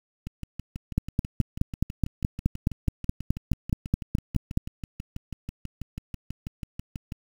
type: two click trains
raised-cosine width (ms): 5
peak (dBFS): -9 / -22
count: 18 / 43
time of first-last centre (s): 0.98-4.574 / 0.27-7.122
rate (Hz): 4.73 / 6.13
effects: 7-bit

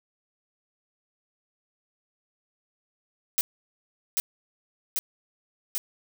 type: noise with echo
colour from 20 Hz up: blue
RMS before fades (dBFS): -23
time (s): 3.38-3.41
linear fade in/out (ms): 0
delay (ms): 790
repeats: 3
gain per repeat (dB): -2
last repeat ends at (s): 5.78
effects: none

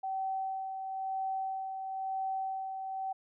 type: tone with tremolo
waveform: sine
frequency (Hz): 767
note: G5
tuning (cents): -38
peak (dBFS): -31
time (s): 0.03-3.13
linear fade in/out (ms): 10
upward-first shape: sine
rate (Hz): 1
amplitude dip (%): 45
effects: none

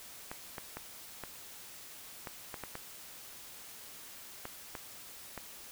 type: clicks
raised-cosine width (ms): 0.5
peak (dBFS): -25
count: 11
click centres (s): 0.315 / 0.582 / 0.77 / 1.237 / 2.272 / 2.542 / 2.637 / 2.754 / 4.454 / 4.752 / 5.377
effects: white hiss -50 dBFS RMS until 5.71 s

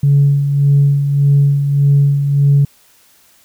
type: tone with tremolo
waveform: sine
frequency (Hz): 141.5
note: C#3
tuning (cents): +36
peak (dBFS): -5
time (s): 0.03-2.65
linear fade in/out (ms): 5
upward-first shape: sine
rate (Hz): 1.7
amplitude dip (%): 55
effects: tanh soft clip ceiling -3 dBFS + white hiss -50 dBFS RMS until 3.44 s

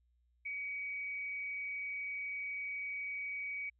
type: tone with amplitude modulation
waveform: sine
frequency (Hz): 2264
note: C#7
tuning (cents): +36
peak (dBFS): -36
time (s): 0.45-3.7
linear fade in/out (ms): 10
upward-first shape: sine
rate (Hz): 192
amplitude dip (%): 35
effects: added 60 Hz sine -70 dBFS peak until 3.79 s

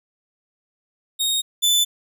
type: tone pair in turn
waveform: sawtooth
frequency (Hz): 3729 / 3508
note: A#7 / A7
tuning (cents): 0 / -6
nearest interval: minor second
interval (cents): 106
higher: first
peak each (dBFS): -16 / -12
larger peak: second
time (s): 1.19-1.42 / 1.62-1.85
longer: neither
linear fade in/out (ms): 20
effects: none

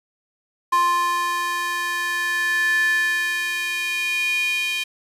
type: tone with high-pass filter sweep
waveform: square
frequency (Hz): 349.2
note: F4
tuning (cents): 0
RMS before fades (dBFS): -22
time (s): 0.72-4.84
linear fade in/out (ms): 10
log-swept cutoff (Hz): 1100 to 2700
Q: 6.9
effects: resampled to 32000 Hz + 8-bit

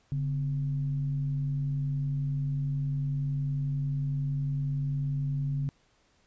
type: tone with frequency modulation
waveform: sine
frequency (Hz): 141.3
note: C#3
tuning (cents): +34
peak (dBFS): -27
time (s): 0.12-5.69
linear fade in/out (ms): 0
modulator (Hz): 111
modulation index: 0.31
effects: pink hiss -67 dBFS RMS until 6.26 s + resampled to 16000 Hz

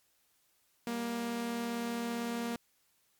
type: tone pair together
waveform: sawtooth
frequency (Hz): 197.5 / 235.3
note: G3 / A#3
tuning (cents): +13 / +16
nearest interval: minor third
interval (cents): 303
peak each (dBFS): -40 / -30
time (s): 0.87-2.56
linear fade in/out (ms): 2
effects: white hiss -72 dBFS RMS until 3.19 s + MP3 96 kbps

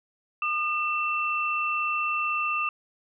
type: tone pair together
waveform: sine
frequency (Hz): 1215 / 2681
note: D#6 / E7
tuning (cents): -42 / +29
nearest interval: octave + major second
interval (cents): 1371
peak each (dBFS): -27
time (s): 0.42-2.69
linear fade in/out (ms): 2
effects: none

